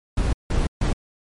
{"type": "noise bursts at uneven times", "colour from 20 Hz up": "brown", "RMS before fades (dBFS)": -20, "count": 3, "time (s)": [[0.17, 0.33], [0.5, 0.67], [0.81, 0.93]], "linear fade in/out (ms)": 5, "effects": ["MP3 48 kbps"]}